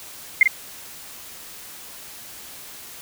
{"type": "tone with echo", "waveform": "sine", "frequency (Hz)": 2100, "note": "C7", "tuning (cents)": 6, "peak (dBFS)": -8, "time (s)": [0.41, 0.43], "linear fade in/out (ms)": 2, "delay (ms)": 46, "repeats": 1, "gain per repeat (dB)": -5, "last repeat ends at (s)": 0.476, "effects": ["white hiss -40 dBFS RMS until 3.01 s"]}